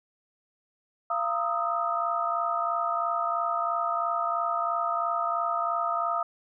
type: tone cluster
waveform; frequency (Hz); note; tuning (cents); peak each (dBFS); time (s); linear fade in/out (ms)
sine; 686 / 929 / 1239 / 1302; F5 / A#5 / D#6 / E6; -31 / -6 / -8 / -22; -30 / -36 / -28 / -32; 1.1-6.23; 5
effects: none